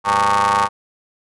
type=ring-modulated tone; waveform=30% pulse; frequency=102.4 Hz; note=G#2; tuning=24 cents flat; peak=-8 dBFS; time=0.04-0.69 s; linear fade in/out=50 ms; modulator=1010 Hz; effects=resampled to 24000 Hz

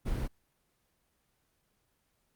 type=noise; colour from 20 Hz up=brown; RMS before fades=-32 dBFS; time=0.05-0.28 s; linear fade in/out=20 ms; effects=pink hiss -75 dBFS RMS until 2.35 s + Opus 24 kbps

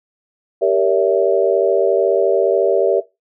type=chord; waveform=sine; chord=G diminished seventh; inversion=none; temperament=equal with one note detuned; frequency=392 / 466.2 / 568.3 / 659.3 Hz; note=G4 / Bb4 / Db5 / Fb5; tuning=0 / 0 / +43 / 0 cents; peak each=-17 dBFS; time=0.61-3.01 s; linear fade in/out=20 ms; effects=noise-tail reverb RT60 0.2 s tail -17 dB re dry

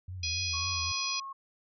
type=tone with vibrato; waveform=sine; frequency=88 Hz; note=F2; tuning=14 cents sharp; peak=-37 dBFS; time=0.08-0.92 s; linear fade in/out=5 ms; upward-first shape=triangle; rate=3.7 Hz; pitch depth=120 cents each way
type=harmonic tone; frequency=830.6 Hz; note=G#5; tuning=in tune; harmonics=3 / 4 / 5 / 6 / 7; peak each=-36 / -40 / -38 / -35 / -38 dBFS; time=0.23-1.2 s; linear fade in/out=5 ms
type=tone with pitch glide; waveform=sine; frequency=1108.7 to 1087.1 Hz; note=C#6 to C#6; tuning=0 to -34 cents; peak=-38 dBFS; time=0.53-1.33 s; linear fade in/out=10 ms; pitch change=-34 cents; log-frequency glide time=0.72-0.9 s
effects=none

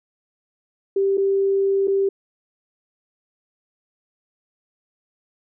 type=tone with dropouts; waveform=sine; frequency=392 Hz; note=G4; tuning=in tune; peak=-16 dBFS; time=0.96-2.09 s; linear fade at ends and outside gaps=5 ms; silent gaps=1.173-1.178 / 1.874-1.879 s; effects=none

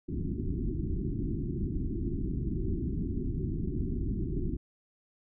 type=low-pass noise; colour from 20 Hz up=pink; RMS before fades=-32 dBFS; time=0.08-4.57 s; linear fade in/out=10 ms; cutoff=380 Hz; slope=96 dB/octave; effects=none

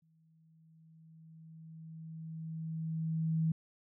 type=tone with exponential growth; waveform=sine; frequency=160.9 Hz; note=E3; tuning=42 cents flat; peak=-27 dBFS; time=0.02-3.52 s; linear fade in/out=5 ms; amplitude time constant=760 ms; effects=none

